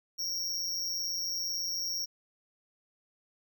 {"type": "tone with amplitude modulation", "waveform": "square", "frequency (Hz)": 5588, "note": "F8", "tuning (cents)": 0, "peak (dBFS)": -28, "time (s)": [0.18, 2.06], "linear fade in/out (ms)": 20, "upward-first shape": "sine", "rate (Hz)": 178, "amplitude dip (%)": 90, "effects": []}